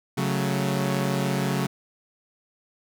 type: chord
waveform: sawtooth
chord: F# minor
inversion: second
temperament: equal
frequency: 138.59 / 185 / 220 Hz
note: C#3 / F#3 / A3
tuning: 0 / 0 / 0 cents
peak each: -22 / -23 / -27 dBFS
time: 0.17-1.67 s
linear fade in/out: 10 ms
effects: none